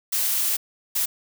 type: noise bursts at uneven times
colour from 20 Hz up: blue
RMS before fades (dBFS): -23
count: 2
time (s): 0.12-0.57 / 0.95-1.06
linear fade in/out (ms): 10
effects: none